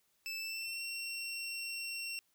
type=tone with pitch glide; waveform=25% pulse; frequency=2637 to 2727 Hz; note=E7 to F7; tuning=0 to -42 cents; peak=-35 dBFS; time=0.26-2.19 s; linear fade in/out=0 ms; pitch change=+58 cents; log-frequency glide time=0.38-0.82 s; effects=white hiss -75 dBFS RMS until 2.34 s